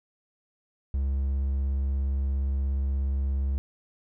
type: tone with vibrato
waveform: triangle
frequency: 68.1 Hz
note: C#2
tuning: 30 cents flat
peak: -22 dBFS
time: 0.94-3.58 s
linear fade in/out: 0 ms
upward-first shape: triangle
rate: 17 Hz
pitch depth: 16 cents each way
effects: none